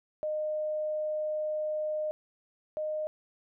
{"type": "tone pair in turn", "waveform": "sine", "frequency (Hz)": [613, 615.2], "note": ["D#5", "D#5"], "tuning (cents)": [-26, -20], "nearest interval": "unison", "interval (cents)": 6, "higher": "second", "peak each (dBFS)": [-29, -30], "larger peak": "first", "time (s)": [[0.23, 2.11], [2.77, 3.07]], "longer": "first", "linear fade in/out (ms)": 0, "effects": []}